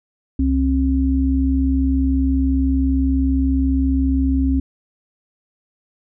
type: tone pair together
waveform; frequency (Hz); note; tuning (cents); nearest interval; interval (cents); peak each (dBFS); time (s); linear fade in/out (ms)
sine; 67.2 / 267.5; C2 / C4; +47 / +38; 2 octaves; 2391; -17; 0.39-4.6; 5
effects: none